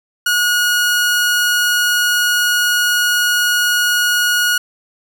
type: tone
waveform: sawtooth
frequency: 1448 Hz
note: F#6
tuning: 38 cents flat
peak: -9 dBFS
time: 0.26-4.58 s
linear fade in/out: 5 ms
effects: none